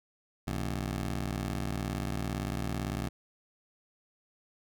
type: ring-modulated tone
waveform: 20% pulse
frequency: 98 Hz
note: G2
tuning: in tune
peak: -24 dBFS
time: 0.47-3.09 s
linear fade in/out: 5 ms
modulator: 28.9 Hz
effects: none